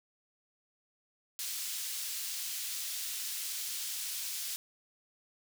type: high-pass noise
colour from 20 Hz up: pink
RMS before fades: -38 dBFS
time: 1.39-4.56 s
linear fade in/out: 0 ms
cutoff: 4100 Hz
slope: 12 dB/octave
effects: none